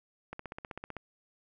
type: click train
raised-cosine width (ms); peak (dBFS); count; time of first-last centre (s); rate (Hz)
0.5; -25; 11; 0.33-0.967; 15.7
effects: none